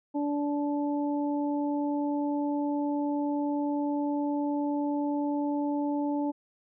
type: harmonic tone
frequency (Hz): 290.1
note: D4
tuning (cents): -21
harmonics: 1 / 2 / 3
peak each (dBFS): -27 / -36 / -36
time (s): 0.14-6.32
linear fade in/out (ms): 20
effects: none